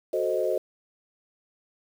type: chord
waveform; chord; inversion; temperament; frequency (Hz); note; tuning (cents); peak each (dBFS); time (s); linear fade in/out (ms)
sine; F# diminished seventh; none; equal; 370 / 440 / 523.3 / 622.3; F#4 / A4 / C5 / Eb5; 0 / 0 / 0 / 0; -29 / -30 / -28 / -28; 0.13-0.58; 5
effects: 8-bit